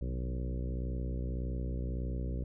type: harmonic tone with a mistuned harmonic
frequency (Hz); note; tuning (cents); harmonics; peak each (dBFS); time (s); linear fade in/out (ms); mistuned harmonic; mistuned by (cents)
61.74; B1; 0; 1 / 2 / 3 / 4 / 5 / 6 / 7 / 8 / 9; -34 / -40 / -44 / -46 / -48 / -50 / -51 / -52 / -53; 0.01-2.44; 5; 2; +69
effects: none